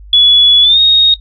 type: tone with pitch glide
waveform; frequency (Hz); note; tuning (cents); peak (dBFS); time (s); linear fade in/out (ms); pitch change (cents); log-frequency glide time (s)
sine; 3405 to 3735; G#7 to A#7; +42 to +3; -4; 0.13-1.14; 2; +161; 0.62-0.79
effects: noise-tail reverb RT60 0.1 s tail -17 dB re dry + added 50 Hz sine -31 dBFS peak until 1.2 s